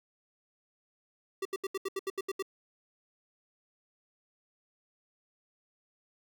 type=tone bursts; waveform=square; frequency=387 Hz; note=G4; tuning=22 cents flat; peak=-32 dBFS; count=10; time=1.42-2.425 s; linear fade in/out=5 ms; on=33 ms; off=75 ms; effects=none